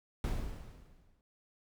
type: noise with exponential decay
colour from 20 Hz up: brown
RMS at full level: -31 dBFS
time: 0.24-1.21 s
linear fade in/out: 1 ms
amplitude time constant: 210 ms
effects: none